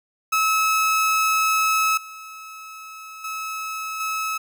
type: tone with level steps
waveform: 30% pulse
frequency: 1294 Hz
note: E6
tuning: 32 cents flat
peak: -15 / -34 / -25 / -21 dBFS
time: 0.32-4.38 s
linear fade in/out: 10 ms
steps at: 1.97 / 3.24 / 4 s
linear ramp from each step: 5 ms
effects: none